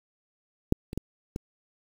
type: clicks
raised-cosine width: 3 ms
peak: -7 / -23 / -16 / -19 dBFS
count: 4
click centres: 0.724 / 0.931 / 0.976 / 1.361 s
effects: 7-bit